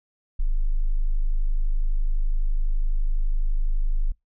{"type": "tone", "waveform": "sine", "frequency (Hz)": 25.96, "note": "G#0", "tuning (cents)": 0, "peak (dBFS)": -18, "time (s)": [0.39, 4.12], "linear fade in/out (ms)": 10, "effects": ["noise-tail reverb RT60 0.2 s tail -25 dB re dry"]}